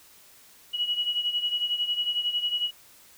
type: beating tone pair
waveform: sine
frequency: 2916 / 2927 Hz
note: F#7 / F#7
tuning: -26 / -19 cents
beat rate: 11 Hz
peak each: -26 / -31 dBFS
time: 0.73-2.71 s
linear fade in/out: 20 ms
effects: white hiss -54 dBFS RMS until 3.17 s